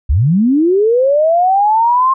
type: linear sweep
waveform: sine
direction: up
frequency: 55.7 to 1074 Hz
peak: -8 dBFS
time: 0.09-2.14 s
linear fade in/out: 10 ms
effects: none